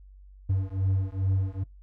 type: beating tone pair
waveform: triangle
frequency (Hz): 94.6 / 97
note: F#2 / G2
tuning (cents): +39 / -18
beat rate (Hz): 2.4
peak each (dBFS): -25 / -25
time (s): 0.49-1.64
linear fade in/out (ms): 10
effects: noise-tail reverb RT60 0.2 s tail -24 dB re dry + added 48 Hz sine -47 dBFS peak until 1.82 s